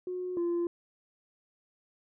sine tone pair in turn, 363.5 / 344.6 Hz, F#4 / F4, -31 / -23 cents, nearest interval minor second, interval 92 cents, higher first, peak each -32 / -25 dBFS, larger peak second, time 0.07-0.37 / 0.37-0.67 s, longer neither, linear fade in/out 2 ms, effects tanh soft clip ceiling -26 dBFS

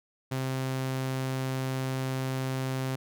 sawtooth tone, 131.5 Hz, C3, 9 cents sharp, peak -25 dBFS, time 0.31-2.96 s, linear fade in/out 10 ms, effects none

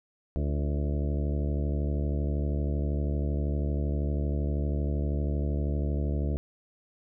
harmonic tone with a mistuned harmonic, 72.7 Hz, D2, 17 cents flat, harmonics 1 / 2 / 3 / 4 / 5 / 6 / 7 / 8 / 9, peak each -27 / -33 / -37 / -39 / -41 / -43 / -44 / -45 / -46 dBFS, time 0.36-6.37 s, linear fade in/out 0 ms, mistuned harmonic 5, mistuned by -53 cents, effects none

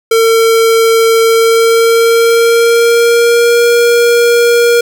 square tone with pitch glide, 453.3 to 473.4 Hz, A#4 to A#4, -48 to +27 cents, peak -6 dBFS, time 0.11-4.81 s, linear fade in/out 5 ms, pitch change +75 cents, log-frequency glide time 1.24-3.67 s, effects none

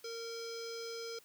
square tone with low-pass filter, 460.3 Hz, A#4, 22 cents flat, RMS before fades -43 dBFS, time 0.04-1.19 s, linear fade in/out 5 ms, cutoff 5400 Hz, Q 8.8, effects white hiss -63 dBFS RMS until 1.24 s + high-pass 80 Hz 12 dB/octave

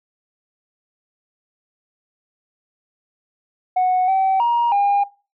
sine tone with pitch steps, 737 / 767 / 946 / 807 Hz, F#5 / G5 / A#5 / G#5, -7 / -38 / +25 / -50 cents, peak -12 dBFS, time 3.76-5.04 s, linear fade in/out 10 ms, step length 320 ms, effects noise-tail reverb RT60 0.3 s tail -20 dB re dry + tanh soft clip ceiling -12 dBFS

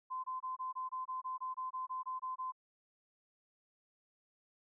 sine tone bursts, 1030 Hz, C6, 28 cents flat, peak -37 dBFS, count 15, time 0.1-2.522 s, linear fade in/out 20 ms, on 140 ms, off 23 ms, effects none

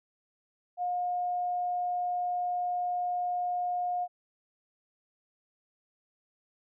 sine tone, 715 Hz, F5, 41 cents sharp, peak -28 dBFS, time 0.77-4.08 s, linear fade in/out 50 ms, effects none

